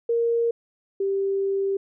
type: tone pair in turn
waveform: sine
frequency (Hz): 466.2 / 392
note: A#4 / G4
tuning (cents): 0 / 0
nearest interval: minor third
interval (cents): 300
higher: first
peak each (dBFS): -19 / -21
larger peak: first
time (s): 0.09-0.51 / 1-1.77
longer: second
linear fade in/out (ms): 5
effects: none